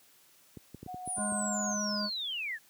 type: clicks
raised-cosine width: 3 ms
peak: -30 dBFS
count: 8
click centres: 0.572 / 0.746 / 0.83 / 0.863 / 0.944 / 1.076 / 1.182 / 1.322 s
type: tone with tremolo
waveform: sine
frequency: 732 Hz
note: F#5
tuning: 19 cents flat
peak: -38 dBFS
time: 0.87-1.75 s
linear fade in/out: 20 ms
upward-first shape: triangle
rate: 6.4 Hz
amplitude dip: 30%
type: linear sweep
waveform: sine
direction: down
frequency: 9956 to 1635 Hz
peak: -33 dBFS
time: 1.05-2.59 s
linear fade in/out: 50 ms
type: harmonic tone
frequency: 207.7 Hz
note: G#3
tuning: in tune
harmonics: 1 / 3 / 5 / 7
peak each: -34 / -39 / -41 / -42 dBFS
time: 1.16-2.1 s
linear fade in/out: 50 ms
effects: white hiss -62 dBFS RMS until 2.69 s + high-pass 80 Hz 12 dB/octave